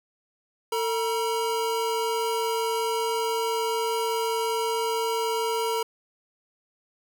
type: tone pair together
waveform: square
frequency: 450.3 / 955.6 Hz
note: A4 / A#5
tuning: +40 / +43 cents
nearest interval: octave + minor second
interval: 1303 cents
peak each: -27 / -29 dBFS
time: 0.72-5.83 s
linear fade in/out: 5 ms
effects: none